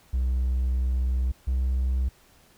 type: tone pair in turn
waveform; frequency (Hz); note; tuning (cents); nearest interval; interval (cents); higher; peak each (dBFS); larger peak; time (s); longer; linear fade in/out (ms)
triangle; 63.3 / 64.33; B1 / C2; +43 / -29; unison; 28; second; -19; neither; 0.13-1.32 / 1.47-2.09; first; 10
effects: tanh soft clip ceiling -16 dBFS + pink hiss -58 dBFS RMS until 2.57 s